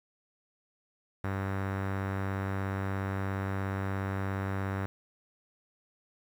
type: tone with low-pass filter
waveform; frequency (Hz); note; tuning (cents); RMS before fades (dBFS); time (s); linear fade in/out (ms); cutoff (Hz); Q
sawtooth; 97; G2; -18; -33; 1.24-4.86; 0; 1600; 2.1
effects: 9-bit